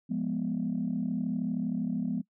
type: chord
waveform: sine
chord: F diminished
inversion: none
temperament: equal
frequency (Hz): 174.61 / 207.7 / 246.9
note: F3 / Ab3 / Cb4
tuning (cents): 0 / 0 / 0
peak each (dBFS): -33 / -32 / -31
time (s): 0.09-2.22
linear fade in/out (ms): 20
effects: noise-tail reverb RT60 0.1 s tail -22 dB re dry + tanh soft clip ceiling -21 dBFS